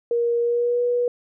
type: tone with pitch glide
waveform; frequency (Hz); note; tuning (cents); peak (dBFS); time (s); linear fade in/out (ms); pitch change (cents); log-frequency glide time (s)
sine; 471.9 to 485.7; A#4 to B4; +21 to -29; -18; 0.11-1.08; 2; +50; 0.4-0.82
effects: none